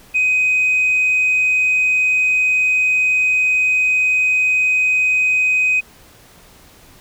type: tone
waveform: sine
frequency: 2511 Hz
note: D#7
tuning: 15 cents sharp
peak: -11 dBFS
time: 0.14-5.81 s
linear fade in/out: 20 ms
effects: tanh soft clip ceiling -10 dBFS + pink hiss -46 dBFS RMS until 7 s